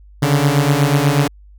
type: beating tone pair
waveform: sawtooth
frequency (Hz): 139 / 147.2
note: C#3 / D3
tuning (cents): +5 / +4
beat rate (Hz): 8.2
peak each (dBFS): -11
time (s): 0.22-1.28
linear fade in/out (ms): 10
effects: added 50 Hz sine -40 dBFS peak until 1.58 s